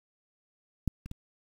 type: clicks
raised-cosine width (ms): 5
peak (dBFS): -15 / -29 / -26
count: 3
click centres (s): 0.877 / 1.06 / 1.114
effects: 8-bit